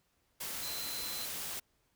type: tone in noise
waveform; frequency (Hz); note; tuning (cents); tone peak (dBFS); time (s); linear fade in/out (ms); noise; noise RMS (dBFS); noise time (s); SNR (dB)
sine; 4069; C8; -49; -42; 0.62-1.26; 10; white; -40; 0.4-1.6; -5
effects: pink hiss -75 dBFS RMS until 1.95 s